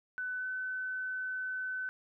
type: tone with pitch glide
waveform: sine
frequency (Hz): 1500 to 1513.9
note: F#6 to F#6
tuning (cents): +23 to +39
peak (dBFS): -34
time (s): 0.18-1.89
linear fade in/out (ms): 0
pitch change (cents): +16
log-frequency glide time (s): 0.36-0.46
effects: none